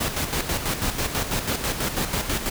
pink noise with tremolo, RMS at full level -24 dBFS, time 0-2.5 s, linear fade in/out 10 ms, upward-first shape square, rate 6.1 Hz, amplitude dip 55%, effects none

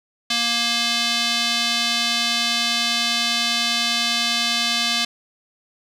square tone with band-pass filter, 235 Hz, A#3, 14 cents sharp, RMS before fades -21 dBFS, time 0.3-5.05 s, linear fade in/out 5 ms, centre 3900 Hz, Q 2, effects none

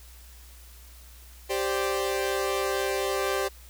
sawtooth chord, G suspended fourth, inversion none, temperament equal, 392 / 523.3 / 587.3 Hz, G4 / C5 / D5, 0 / 0 / 0 cents, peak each -24 / -27 / -29 dBFS, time 1.49-3.49 s, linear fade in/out 20 ms, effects added 60 Hz sine -47 dBFS peak until 3.69 s + white hiss -53 dBFS RMS until 3.69 s

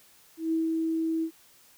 sine tone with ADSR envelope, 324.1 Hz, E4, 29 cents flat, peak -23 dBFS, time 0.37-1.31 s, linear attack 150 ms, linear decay 160 ms, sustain -2 dB, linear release 79 ms, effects white hiss -58 dBFS RMS until 1.77 s

